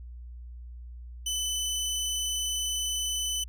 20% pulse tone, 3010 Hz, F#7, 29 cents sharp, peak -23 dBFS, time 1.26-3.44 s, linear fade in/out 5 ms, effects added 60 Hz sine -40 dBFS peak until 3.48 s

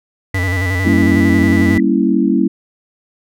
sine tone, 1975.5 Hz, B6, in tune, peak -20 dBFS, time 0.34-1.8 s, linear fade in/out 5 ms
square tone with vibrato, 92.5 Hz, F#2, in tune, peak -16 dBFS, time 0.34-1.78 s, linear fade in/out 5 ms, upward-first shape square, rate 11 Hz, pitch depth 63 cents each way
sine chord, G diminished seventh, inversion none, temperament equal, 196 / 233.1 / 277.2 / 329.6 Hz, G3 / Bb3 / Db4 / Fb4, 0 / 0 / 0 / 0 cents, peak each -16 dBFS, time 0.85-2.48 s, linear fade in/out 10 ms
effects none

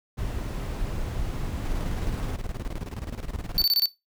brown noise, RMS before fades -30 dBFS, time 0.17-2.37 s, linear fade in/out 20 ms
brown noise with tremolo, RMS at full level -30 dBFS, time 1.65-3.64 s, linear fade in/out 2 ms, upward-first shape square, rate 19 Hz, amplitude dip 75%
square tone bursts, 4517 Hz, C#8, 32 cents sharp, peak -19 dBFS, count 5, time 3.58-3.857 s, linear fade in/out 0 ms, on 37 ms, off 23 ms
effects noise-tail reverb RT60 0.2 s tail -18 dB re dry

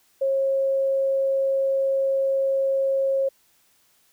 sine tone, 541 Hz, C#5, 42 cents flat, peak -19 dBFS, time 0.21-3.29 s, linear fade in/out 10 ms, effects white hiss -62 dBFS RMS until 4.12 s

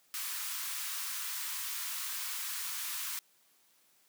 white high-pass noise, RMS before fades -38 dBFS, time 0.14-3.19 s, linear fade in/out 0 ms, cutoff 960 Hz, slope 48 dB/octave, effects white hiss -68 dBFS RMS until 4.08 s + high-pass 150 Hz 12 dB/octave

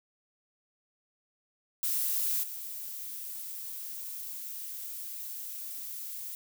violet noise with level steps, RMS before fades -30 / -40 dBFS, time 1.83-6.35 s, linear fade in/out 0 ms, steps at 2.42 s, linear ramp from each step 20 ms, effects none

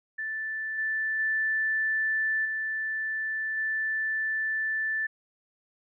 sine tone with level steps, 1760 Hz, A6, in tune, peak -30 / -26 / -24 / -28 / -26 dBFS, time 0.18-5.07 s, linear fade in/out 10 ms, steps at 0.78 / 1.19 / 2.45 / 3.57 s, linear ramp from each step 5 ms, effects none

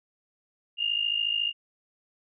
sine tone pair together, 2800 / 2854 Hz, F7 / F7, +4 / +37 cents, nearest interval unison, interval 33 cents, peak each -27 / -28 dBFS, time 0.77-1.53 s, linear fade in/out 50 ms, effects none

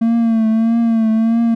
triangle tone with vibrato, 226.3 Hz, A3, 49 cents sharp, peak -9 dBFS, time 0.01-1.55 s, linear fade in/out 10 ms, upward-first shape triangle, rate 1.6 Hz, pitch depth 54 cents each way, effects none

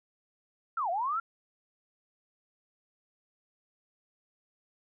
sine linear two-way sweep, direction down then up, 1396.9 to 659.3 to 1396.9 Hz, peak -28 dBFS, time 0.77-1.2 s, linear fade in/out 5 ms, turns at 0.9 s, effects none

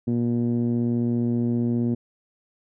10% pulse tone with low-pass filter, 119 Hz, A#2, 36 cents sharp, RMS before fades -23 dBFS, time 0.07-1.95 s, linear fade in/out 10 ms, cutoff 250 Hz, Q 2, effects none

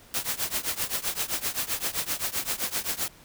white noise with tremolo, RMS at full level -26 dBFS, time 0.14-3.08 s, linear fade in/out 0 ms, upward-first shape triangle, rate 7.7 Hz, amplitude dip 95%, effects pink hiss -53 dBFS RMS until 3.24 s

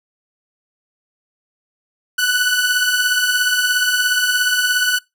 sawtooth beating tone pair, 1474 / 1491 Hz, F#6 / F#6, -7 / +13 cents, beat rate 17 Hz, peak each -17 / -12 dBFS, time 2.18-4.99 s, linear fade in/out 10 ms, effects noise-tail reverb RT60 0.2 s tail -23 dB re dry

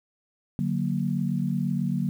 sine chord, D augmented, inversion none, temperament equal, 146.83 / 185 / 233.1 Hz, D3 / F#3 / A#3, 0 / 0 / 0 cents, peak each -28 / -27 / -29 dBFS, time 0.59-2.09 s, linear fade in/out 0 ms, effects 9-bit

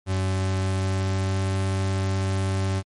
40% pulse tone with pitch glide, 94.7 to 96.02 Hz, F#2 to G2, +41 to -35 cents, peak -21 dBFS, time 0.06-2.83 s, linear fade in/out 50 ms, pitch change +24 cents, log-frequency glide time 0.24-1.5 s, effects MP3 48 kbps

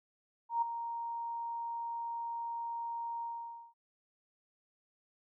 sine tone with ADSR envelope, 932.3 Hz, A#5, in tune, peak -26 dBFS, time 0.49-3.74 s, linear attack 130 ms, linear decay 8 ms, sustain -10 dB, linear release 520 ms, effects none

